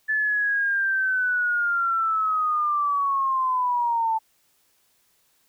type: linear sweep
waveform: sine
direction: down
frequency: 1743 to 880 Hz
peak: -20 dBFS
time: 0.08-4.19 s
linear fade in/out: 20 ms
effects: white hiss -65 dBFS RMS until 5.48 s